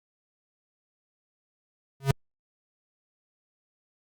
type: tone with exponential growth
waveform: square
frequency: 136.8 Hz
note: C#3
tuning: 23 cents flat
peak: -16 dBFS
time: 2-2.11 s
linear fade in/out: 2 ms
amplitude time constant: 23 ms
effects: Opus 48 kbps